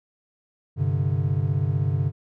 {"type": "chord", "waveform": "triangle", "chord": "G suspended fourth", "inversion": "none", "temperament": "equal", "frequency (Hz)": [98, 130.81, 146.83], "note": ["G2", "C3", "D3"], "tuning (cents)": [0, 0, 0], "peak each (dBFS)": -23, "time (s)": [0.76, 2.12], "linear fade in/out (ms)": 50, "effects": []}